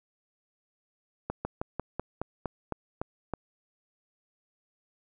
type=slowing click train; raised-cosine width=1 ms; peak=-17 dBFS; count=10; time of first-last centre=1.3-3.337 s; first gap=150 ms; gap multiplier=1.1; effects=none